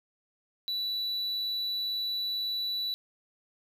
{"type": "tone", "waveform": "triangle", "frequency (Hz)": 3951, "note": "B7", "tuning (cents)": 0, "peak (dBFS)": -28, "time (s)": [0.68, 2.94], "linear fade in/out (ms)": 0, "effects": []}